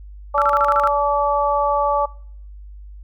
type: harmonic tone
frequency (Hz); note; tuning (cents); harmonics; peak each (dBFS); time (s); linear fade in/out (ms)
288; D4; -34; 2 / 3 / 4; -20 / -20 / -20; 0.34-2.06; 10
type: tone bursts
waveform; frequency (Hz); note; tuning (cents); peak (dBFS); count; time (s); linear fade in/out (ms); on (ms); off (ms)
sine; 1348; E6; +38; -15; 7; 0.38-0.874; 0; 38; 38
effects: noise-tail reverb RT60 0.6 s tail -24 dB re dry + added 50 Hz sine -35 dBFS peak until 3.03 s